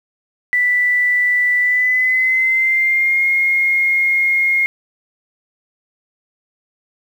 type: tone with pitch glide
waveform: sine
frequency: 1975.5 to 2142 Hz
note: B6 to C7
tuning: 0 to +40 cents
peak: -12 dBFS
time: 0.53-4.66 s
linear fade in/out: 0 ms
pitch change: +140 cents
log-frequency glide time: 1.6-3.25 s
effects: 7-bit